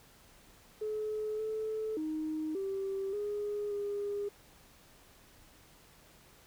sine tone with pitch steps, 428.7 / 435.9 / 311.4 / 389.1 / 413.8 / 407.4 Hz, A4 / A4 / D#4 / G4 / G#4 / G#4, -45 / -16 / +2 / -13 / -6 / -33 cents, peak -32 dBFS, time 0.81-4.29 s, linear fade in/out 10 ms, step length 580 ms, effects tanh soft clip ceiling -28 dBFS + pink hiss -60 dBFS RMS until 6.46 s

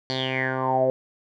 10% pulse tone with low-pass filter sweep, 130.81 Hz, C3, in tune, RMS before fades -24 dBFS, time 0.1-0.9 s, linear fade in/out 0 ms, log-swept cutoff 4500 to 530 Hz, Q 8.8, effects none

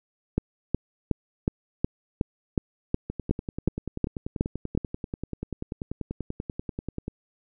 two click trains, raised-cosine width 3 ms, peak -9 / -18 dBFS, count 13 / 42, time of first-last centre 0.38-4.776 / 3.1-7.081 s, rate 2.73 / 10.3 Hz, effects none

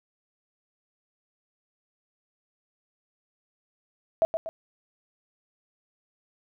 sine tone with echo, 653 Hz, E5, 17 cents flat, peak -17 dBFS, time 4.22-4.25 s, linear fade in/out 0 ms, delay 120 ms, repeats 2, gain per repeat -7 dB, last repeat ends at 4.49 s, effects none

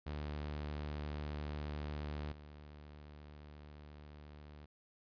sawtooth tone with level steps, 74.3 Hz, D2, 21 cents sharp, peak -36 / -48 dBFS, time 0.06-4.66 s, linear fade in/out 10 ms, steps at 2.32 s, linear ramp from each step 5 ms, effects resampled to 11025 Hz

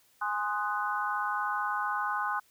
sine chord, Ab dominant seventh, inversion none, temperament equal with one note detuned, 830.6 / 1046.5 / 1244.5 / 1488.6 Hz, Ab5 / C6 / Eb6 / Gb6, 0 / 0 / 0 / +10 cents, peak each -34 dBFS, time 0.21-2.4 s, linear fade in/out 10 ms, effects white hiss -65 dBFS RMS until 2.5 s

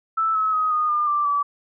sine tone with pitch steps, 1318 / 1288.6 / 1259.9 / 1231.9 / 1204.4 / 1177.6 / 1151.4 Hz, E6 / E6 / D#6 / D#6 / D6 / D6 / D6, -1 / -40 / +21 / -18 / +43 / +4 / -35 cents, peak -18 dBFS, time 0.17-1.43 s, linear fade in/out 10 ms, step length 180 ms, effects none

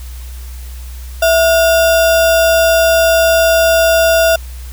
sine tone with sample-and-hold, 659.3 Hz, E5, in tune, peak -7 dBFS, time 1.22-4.36 s, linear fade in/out 5 ms, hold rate 2100 Hz, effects added 62 Hz sine -25 dBFS peak until 4.72 s + white hiss -39 dBFS RMS until 4.72 s

